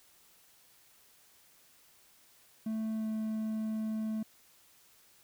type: tone with pitch glide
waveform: triangle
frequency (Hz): 220 to 218.4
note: A3 to A3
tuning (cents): 0 to -13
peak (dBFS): -30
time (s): 2.66-4.23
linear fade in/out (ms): 5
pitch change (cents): -13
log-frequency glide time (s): 2.91-3.1
effects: white hiss -63 dBFS RMS until 5.23 s